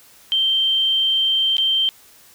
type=tone with dropouts; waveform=sine; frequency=3136 Hz; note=G7; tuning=in tune; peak=-15 dBFS; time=0.32-1.89 s; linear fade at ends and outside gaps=0 ms; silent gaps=1.568-1.582 s; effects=white hiss -49 dBFS RMS until 2.34 s